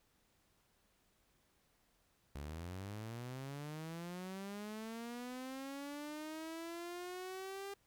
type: linear sweep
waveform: sawtooth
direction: up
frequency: 67.9 to 400.4 Hz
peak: -40 dBFS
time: 2.35-7.74 s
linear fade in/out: 5 ms
effects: pink hiss -75 dBFS RMS until 7.86 s